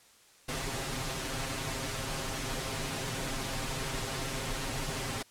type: noise with comb filter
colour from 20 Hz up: pink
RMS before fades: -35 dBFS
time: 0.48-5.23 s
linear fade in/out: 10 ms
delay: 7.5 ms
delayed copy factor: +0.8
effects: white hiss -60 dBFS RMS until 5.3 s + low-pass 10000 Hz 12 dB/octave